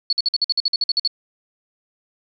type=tone bursts; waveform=sine; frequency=4411 Hz; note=C#8; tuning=9 cents flat; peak=-15 dBFS; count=13; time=0.1-1.076 s; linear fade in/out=2 ms; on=28 ms; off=51 ms; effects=none